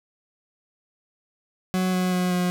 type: tone with pitch steps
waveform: 40% pulse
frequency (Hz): 185 / 183.09 / 181.19 / 179.32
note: F#3 / F#3 / F#3 / F3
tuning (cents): 0 / -18 / -36 / +46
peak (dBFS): -20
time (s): 1.74-2.5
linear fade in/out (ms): 0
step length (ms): 190
effects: none